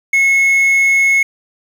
triangle tone with quantisation, 2182 Hz, C#7, 28 cents flat, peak -7 dBFS, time 0.13-1.23 s, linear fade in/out 5 ms, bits 6, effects none

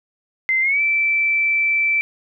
sine tone with pitch glide, 2074 to 2328 Hz, C7 to D7, -16 to -16 cents, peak -15 dBFS, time 0.49-2.01 s, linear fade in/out 0 ms, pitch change +200 cents, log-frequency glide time 0.61-0.81 s, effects none

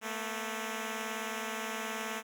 5% pulse beating tone pair, 220 / 239 Hz, A3 / A#3, 0 / +43 cents, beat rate 19 Hz, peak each -25 / -30 dBFS, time 0.01-2.23 s, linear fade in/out 50 ms, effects none

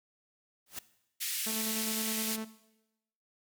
white noise with exponential growth, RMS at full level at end -35 dBFS, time 0.66-0.79 s, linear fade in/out 5 ms, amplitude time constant 28 ms
white band-pass noise, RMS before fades -35 dBFS, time 1.2-2.37 s, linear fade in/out 20 ms, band 1900 to 16000 Hz, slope 24 dB/octave
sawtooth tone with tremolo, 220 Hz, A3, in tune, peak -32 dBFS, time 1.46-2.45 s, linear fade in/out 10 ms, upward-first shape square, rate 9.8 Hz, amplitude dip 30%
effects noise-tail reverb RT60 0.9 s tail -17 dB re dry

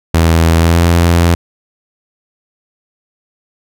sawtooth tone with pitch glide, 82.41 to 85.17 Hz, E2 to F2, 0 to -43 cents, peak -3 dBFS, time 0.14-1.35 s, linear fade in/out 5 ms, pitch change +57 cents, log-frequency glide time 0.58-0.81 s, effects none

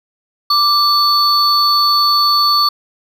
triangle tone pair together, 1178 / 4450 Hz, D6 / C#8, +5 / +6 cents, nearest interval octave + major seventh, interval 2301 cents, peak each -11 dBFS, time 0.5-2.69 s, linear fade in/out 5 ms, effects none

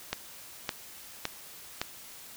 click train, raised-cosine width 0.2 ms, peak -12 dBFS, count 4, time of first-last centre 0.13-1.815 s, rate 1.78 Hz, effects white hiss -48 dBFS RMS until 2.36 s

